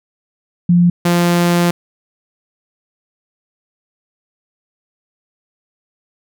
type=tone pair in turn; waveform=sine / sawtooth; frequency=174.61 / 173.6 Hz; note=F3 / F3; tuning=0 / -10 cents; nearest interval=unison; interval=10 cents; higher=first; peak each=-7 dBFS; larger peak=neither; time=0.69-0.9 / 1.05-1.71 s; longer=second; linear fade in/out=5 ms; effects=none